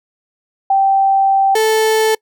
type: tone pair in turn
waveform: sine / 35% pulse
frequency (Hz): 780 / 438.7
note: G5 / A4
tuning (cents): -9 / -5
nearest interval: minor seventh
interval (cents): 996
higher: first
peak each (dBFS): -9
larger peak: neither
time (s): 0.7-1.55 / 1.55-2.15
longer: first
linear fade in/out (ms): 5
effects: noise-tail reverb RT60 0.1 s tail -26 dB re dry